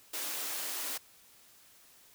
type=high-pass noise; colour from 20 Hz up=white; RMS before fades=-37 dBFS; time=0.13-0.98 s; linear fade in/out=10 ms; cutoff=260 Hz; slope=48 dB/octave; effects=white hiss -60 dBFS RMS until 2.14 s